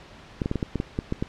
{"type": "clicks", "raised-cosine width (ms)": 3, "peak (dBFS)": -12, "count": 10, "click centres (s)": [0.418, 0.459, 0.514, 0.557, 0.628, 0.757, 0.801, 0.989, 1.124, 1.225], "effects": ["pink hiss -47 dBFS RMS until 1.28 s", "low-pass 4000 Hz 12 dB/octave"]}